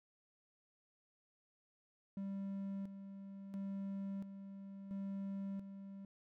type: tone with tremolo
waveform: triangle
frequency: 196.2 Hz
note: G3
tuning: 2 cents sharp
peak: -38 dBFS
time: 2.17-6.05 s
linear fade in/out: 2 ms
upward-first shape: square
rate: 0.73 Hz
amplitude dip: 60%
effects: none